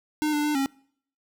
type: tone with pitch steps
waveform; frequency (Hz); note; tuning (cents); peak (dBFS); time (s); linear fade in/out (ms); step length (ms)
square; 303.6 / 296.1 / 299.4 / 272.3; D#4 / D4 / D4 / C#4; -42 / +14 / +33 / -31; -23; 0.22-0.66; 0; 110
effects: noise-tail reverb RT60 0.6 s tail -25 dB re dry